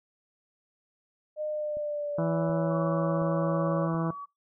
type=tone with pitch glide; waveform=sine; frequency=609 to 558.5 Hz; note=D#5 to C#5; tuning=-37 to +13 cents; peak=-29 dBFS; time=1.36-3.89 s; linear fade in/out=50 ms; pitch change=-150 cents; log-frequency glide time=1.47-2.75 s
type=click train; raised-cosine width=3 ms; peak=-35 dBFS; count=4; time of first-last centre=1.77-3.944 s; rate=1.38 Hz
type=harmonic tone; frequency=164.81 Hz; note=E3; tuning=in tune; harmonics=1 / 2 / 3 / 4 / 5 / 6 / 7 / 8 / 9; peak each=-28 / -33 / -38 / -36 / -43 / -41 / -46 / -44 / -47 dBFS; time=2.18-4.11 s; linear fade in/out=5 ms
type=tone with tremolo; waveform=sine; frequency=1136 Hz; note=C#6; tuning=42 cents sharp; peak=-35 dBFS; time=2.7-4.26 s; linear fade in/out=20 ms; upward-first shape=sine; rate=1.3 Hz; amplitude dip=25%
effects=noise-tail reverb RT60 0.2 s tail -21 dB re dry